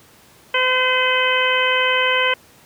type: harmonic tone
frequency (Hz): 511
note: C5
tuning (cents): -41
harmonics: 1 / 2 / 3 / 4 / 5 / 6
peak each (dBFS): -22 / -22 / -22 / -22 / -22 / -22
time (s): 0.54-2.34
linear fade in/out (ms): 5
effects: pink hiss -49 dBFS RMS until 2.65 s + high-pass 100 Hz 12 dB/octave

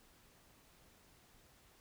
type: silence
effects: pink hiss -66 dBFS RMS until 1.8 s

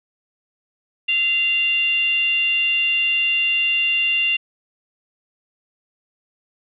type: tone with frequency modulation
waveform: sine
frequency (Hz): 2779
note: F7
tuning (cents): -9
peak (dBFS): -16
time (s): 1.08-4.37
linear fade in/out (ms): 10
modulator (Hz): 720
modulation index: 0.39
effects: none

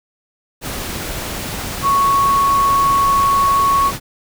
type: tone in noise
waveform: sine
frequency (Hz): 1108.7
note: C#6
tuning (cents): 0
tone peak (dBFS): -11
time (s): 1.82-3.92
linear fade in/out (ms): 50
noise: pink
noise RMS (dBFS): -25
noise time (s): 0.61-4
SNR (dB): +11
effects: none

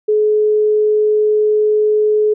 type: tone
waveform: sine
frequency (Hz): 425.3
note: G#4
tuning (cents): +41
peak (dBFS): -10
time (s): 0.08-2.34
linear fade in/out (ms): 10
effects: none

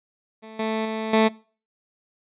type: tone with level steps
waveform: 15% pulse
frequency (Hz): 220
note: A3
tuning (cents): 0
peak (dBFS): -33 / -17 / -20 / -9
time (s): 0.42-1.29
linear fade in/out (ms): 20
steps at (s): 0.59 / 0.85 / 1.13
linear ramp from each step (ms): 5
effects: noise-tail reverb RT60 0.4 s tail -23 dB re dry + resampled to 8000 Hz

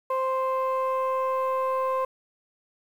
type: tone pair together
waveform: sine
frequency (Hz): 523.2 / 1046.5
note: C5 / C6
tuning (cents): 0 / 0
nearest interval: octave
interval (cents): 1200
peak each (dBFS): -24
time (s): 0.1-2.05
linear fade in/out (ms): 5
effects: tanh soft clip ceiling -20 dBFS + 9-bit

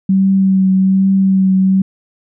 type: tone with vibrato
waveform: sine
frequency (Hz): 191.2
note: G3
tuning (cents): -43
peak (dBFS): -8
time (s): 0.09-1.82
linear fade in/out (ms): 5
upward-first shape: triangle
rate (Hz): 1.2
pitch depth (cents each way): 22
effects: none

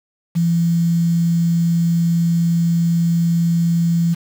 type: tone with quantisation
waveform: sine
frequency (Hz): 168.8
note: E3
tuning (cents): +41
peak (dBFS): -13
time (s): 0.35-4.15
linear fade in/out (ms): 20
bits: 6
effects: none

